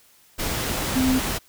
sine tone in noise, 259.2 Hz, C4, 16 cents flat, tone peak -18 dBFS, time 0.95-1.2 s, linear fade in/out 20 ms, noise pink, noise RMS -26 dBFS, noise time 0.38-1.39 s, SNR +5 dB, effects white hiss -56 dBFS RMS until 1.48 s

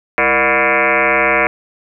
sine tone with frequency modulation, 1396.9 Hz, F6, in tune, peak -10 dBFS, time 0.18-1.47 s, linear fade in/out 0 ms, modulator 133 Hz, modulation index 7.5, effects none

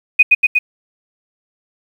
sine tone with echo, 2489 Hz, D#7, in tune, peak -3 dBFS, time 0.19-0.23 s, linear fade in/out 10 ms, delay 120 ms, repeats 3, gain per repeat -2 dB, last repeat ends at 0.59 s, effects 7-bit

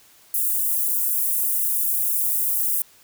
white high-pass noise, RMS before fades -22 dBFS, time 0.34-2.82 s, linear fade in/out 2 ms, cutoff 10000 Hz, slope 24 dB/octave, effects white hiss -53 dBFS RMS until 3.03 s

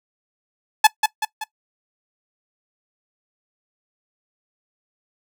sawtooth tone with echo, 862 Hz, A5, 36 cents flat, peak -4 dBFS, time 0.84-0.87 s, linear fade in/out 5 ms, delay 190 ms, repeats 3, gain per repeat -6 dB, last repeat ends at 1.44 s, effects noise-tail reverb RT60 0.1 s tail -20 dB re dry

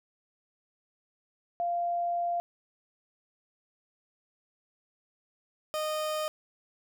sine / 30% pulse tone pair in turn, 694 / 616.3 Hz, F5 / D#5, -11 / -17 cents, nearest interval major second, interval 206 cents, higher first, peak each -27 dBFS, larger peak neither, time 1.6-2.4 / 5.74-6.28 s, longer first, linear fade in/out 0 ms, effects none

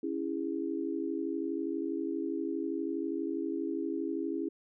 sine chord, C# minor, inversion none, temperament equal with one note detuned, 277.2 / 329.6 / 408.9 Hz, C#4 / E4 / G#4, 0 / 0 / -27 cents, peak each -36 / -34 / -38 dBFS, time 0.03-4.49 s, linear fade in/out 5 ms, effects none

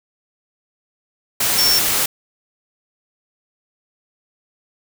sine tone in noise, 5440 Hz, F8, 46 cents flat, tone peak -14 dBFS, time 1.58-1.79 s, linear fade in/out 5 ms, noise white, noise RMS -18 dBFS, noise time 1.4-2.06 s, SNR +1 dB, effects none

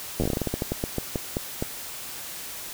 slowing click train, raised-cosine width 2 ms, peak -12 dBFS, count 19, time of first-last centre 0.2-1.624 s, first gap 10 ms, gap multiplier 1.21, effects white hiss -37 dBFS RMS until 2.73 s

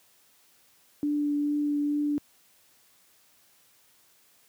sine tone with vibrato, 292.5 Hz, D4, 7 cents flat, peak -24 dBFS, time 1.03-2.18 s, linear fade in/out 0 ms, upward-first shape triangle, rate 2.3 Hz, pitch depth 12 cents each way, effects white hiss -62 dBFS RMS until 4.48 s + high-pass 80 Hz 12 dB/octave

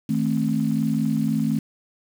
sine chord, A diminished, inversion second, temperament just, 158.4 / 220 / 264 Hz, Eb3 / A3 / C4, +31 / 0 / +16 cents, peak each -25 / -22 / -25 dBFS, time 0.09-1.59 s, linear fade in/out 5 ms, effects 7-bit

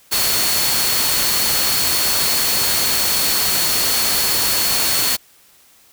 sine tone in noise, 4379 Hz, C#8, 22 cents flat, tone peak -22 dBFS, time 0.11-5.17 s, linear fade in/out 20 ms, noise white, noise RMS -18 dBFS, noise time 0.11-5.17 s, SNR -7 dB, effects white hiss -51 dBFS RMS until 5.92 s

